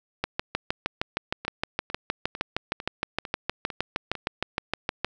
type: two click trains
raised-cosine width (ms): 0.3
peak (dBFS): -9 / -19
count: 32 / 7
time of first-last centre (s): 0.24-5.046 / 1.45-4.153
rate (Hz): 6.45 / 2.22
effects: none